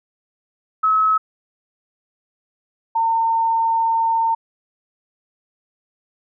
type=tone pair in turn; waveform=sine; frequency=1288 / 908.5 Hz; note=E6 / A#5; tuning=-41 / -45 cents; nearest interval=tritone; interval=604 cents; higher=first; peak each=-13 / -15 dBFS; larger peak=first; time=0.83-1.18 / 2.95-4.35 s; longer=second; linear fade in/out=10 ms; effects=none